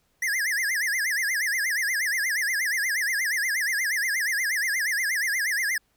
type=tone with vibrato; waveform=square; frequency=1851 Hz; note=A#6; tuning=13 cents flat; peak=-24 dBFS; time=0.22-5.78 s; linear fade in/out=5 ms; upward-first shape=sine; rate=8.4 Hz; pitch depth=230 cents each way; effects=pink hiss -69 dBFS RMS until 5.96 s